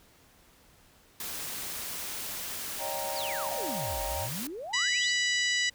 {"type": "noise", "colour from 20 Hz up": "white", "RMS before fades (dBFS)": -37, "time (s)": [1.2, 4.47], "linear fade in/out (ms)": 2}
{"type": "chord", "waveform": "triangle", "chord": "Eb dominant seventh", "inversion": "third", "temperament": "equal", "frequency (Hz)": [554.4, 622.3, 784, 932.3], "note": ["Db5", "Eb5", "G5", "Bb5"], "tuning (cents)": [0, 0, 0, 0], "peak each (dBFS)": -37, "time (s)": [2.78, 4.29], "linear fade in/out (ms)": 50}
{"type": "exponential two-way sweep", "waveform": "sine", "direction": "down then up", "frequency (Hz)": [5190, 43.67, 5190], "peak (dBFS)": -36, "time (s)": [3.15, 5.13], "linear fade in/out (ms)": 20, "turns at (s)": 4.04}
{"type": "harmonic tone", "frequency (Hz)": 983, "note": "B5", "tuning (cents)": -8, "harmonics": [2, 3, 4, 5, 6, 7, 8], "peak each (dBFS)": [-28, -32, -34, -36, -38, -39, -40], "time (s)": [4.73, 5.7], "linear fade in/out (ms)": 10}
{"effects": ["pink hiss -60 dBFS RMS until 5.74 s"]}